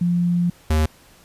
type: tone pair in turn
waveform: sine / square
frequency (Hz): 174.61 / 77.78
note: F3 / D#2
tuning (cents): 0 / 0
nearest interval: octave + major second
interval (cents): 1400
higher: first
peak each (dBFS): -16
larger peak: neither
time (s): 0.01-0.5 / 0.7-0.86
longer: first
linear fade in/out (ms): 5
effects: pink hiss -51 dBFS RMS until 1.24 s + resampled to 32000 Hz